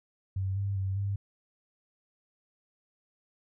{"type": "tone with pitch steps", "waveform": "sine", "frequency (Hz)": [95.7, 99.2, 96, 99.5], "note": ["G2", "G2", "G2", "G2"], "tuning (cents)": [-41, 21, -36, 26], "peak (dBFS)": -28, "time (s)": [0.36, 1.16], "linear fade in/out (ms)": 5, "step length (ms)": 200, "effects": []}